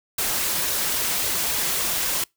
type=noise with flanger; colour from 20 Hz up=white; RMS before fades=-24 dBFS; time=0.18-2.24 s; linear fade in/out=5 ms; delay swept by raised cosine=1.8 to 6.1 ms; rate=3.7 Hz; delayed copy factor=+0.55; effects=noise-tail reverb RT60 0.2 s tail -26 dB re dry